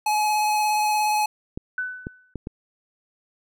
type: tone with vibrato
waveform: square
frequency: 848 Hz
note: G#5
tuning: 36 cents sharp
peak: -20 dBFS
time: 0.06-1.26 s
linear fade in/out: 5 ms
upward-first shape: sine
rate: 17 Hz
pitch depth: 12 cents each way
type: clicks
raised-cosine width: 3 ms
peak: -17 dBFS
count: 4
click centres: 1.575 / 2.069 / 2.357 / 2.471 s
type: tone with exponential decay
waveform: sine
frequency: 1500 Hz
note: F#6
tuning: 23 cents sharp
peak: -22 dBFS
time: 1.78-2.34 s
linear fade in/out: 2 ms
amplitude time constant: 120 ms
effects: none